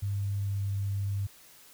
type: tone with pitch glide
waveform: sine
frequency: 100 to 99.42 Hz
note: G2 to G2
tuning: +35 to +25 cents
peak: -28 dBFS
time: 0.02-1.27 s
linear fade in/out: 10 ms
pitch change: -10 cents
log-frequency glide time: 0.41-0.54 s
effects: white hiss -55 dBFS RMS until 1.73 s